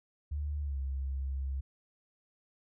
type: tone with pitch glide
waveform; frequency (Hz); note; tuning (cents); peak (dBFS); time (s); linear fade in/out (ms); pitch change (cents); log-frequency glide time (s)
sine; 73.42 to 67.33; D2 to C#2; 0 to -50; -32; 0.31-1.61; 10; -150; 0.61-0.79
effects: none